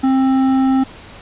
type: tone with hard clipping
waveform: triangle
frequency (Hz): 264.7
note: C4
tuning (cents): +20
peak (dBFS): -13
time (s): 0.03-0.84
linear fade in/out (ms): 10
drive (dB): 13
effects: pink hiss -38 dBFS RMS until 1.21 s + resampled to 8000 Hz